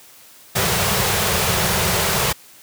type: band-stop noise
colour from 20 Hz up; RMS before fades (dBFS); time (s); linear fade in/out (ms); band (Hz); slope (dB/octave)
pink; -18; 0.55-2.33; 10; 210 to 360; 96
effects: white hiss -46 dBFS RMS until 2.62 s + high-pass 80 Hz 12 dB/octave